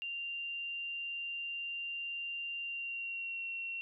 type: tone with pitch glide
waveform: sine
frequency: 2781 to 2730 Hz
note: F7 to F7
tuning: -8 to -40 cents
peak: -37 dBFS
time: 0.02-3.81 s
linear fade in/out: 0 ms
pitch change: -32 cents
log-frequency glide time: 2.6-3.46 s
effects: none